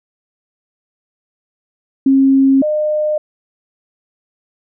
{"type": "tone pair in turn", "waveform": "sine", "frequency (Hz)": [270, 607.5], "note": ["C#4", "D#5"], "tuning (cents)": [-45, -42], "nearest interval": "octave + major second", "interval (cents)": 1403, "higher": "second", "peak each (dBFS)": [-7, -13], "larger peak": "first", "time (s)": [[2.06, 2.62], [2.62, 3.18]], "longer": "neither", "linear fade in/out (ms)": 5, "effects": []}